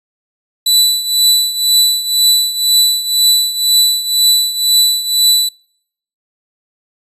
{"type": "tone with tremolo", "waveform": "sawtooth", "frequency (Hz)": 3972, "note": "B7", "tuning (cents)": 9, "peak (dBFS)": -3, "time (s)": [0.66, 5.49], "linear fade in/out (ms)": 5, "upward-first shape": "triangle", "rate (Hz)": 2, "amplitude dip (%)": 80, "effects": ["noise-tail reverb RT60 0.7 s tail -26 dB re dry", "resampled to 32000 Hz"]}